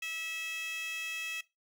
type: tone with high-pass filter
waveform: 15% pulse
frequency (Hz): 650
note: E5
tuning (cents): -24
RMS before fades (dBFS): -38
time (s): 0.02-1.41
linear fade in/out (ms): 5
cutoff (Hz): 2700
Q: 3.6
effects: noise-tail reverb RT60 0.2 s tail -18 dB re dry